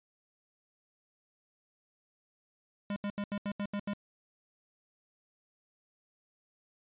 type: tone bursts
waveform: square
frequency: 203.3 Hz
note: G#3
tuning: 37 cents flat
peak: -33 dBFS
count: 8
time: 2.9-3.935 s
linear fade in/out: 2 ms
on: 62 ms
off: 77 ms
effects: resampled to 8000 Hz